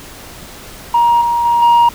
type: tone with level steps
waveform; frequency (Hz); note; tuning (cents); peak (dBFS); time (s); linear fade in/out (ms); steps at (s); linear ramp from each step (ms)
sine; 945; A#5; +23; -6 / -11 / -8 / -3; 0.94-1.89; 5; 1.21 / 1.45 / 1.62; 5
effects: tanh soft clip ceiling -5 dBFS + pink hiss -34 dBFS RMS until 1.94 s